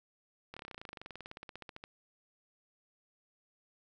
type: slowing click train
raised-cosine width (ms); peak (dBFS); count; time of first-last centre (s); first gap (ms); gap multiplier
0.3; -29; 29; 0.54-1.839; 26; 1.04
effects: none